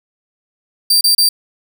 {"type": "tone bursts", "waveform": "sawtooth", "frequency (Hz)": 4681, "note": "D8", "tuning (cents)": -7, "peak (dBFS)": -6, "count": 3, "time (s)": [0.9, 1.29], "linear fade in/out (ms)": 5, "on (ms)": 110, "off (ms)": 30, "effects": []}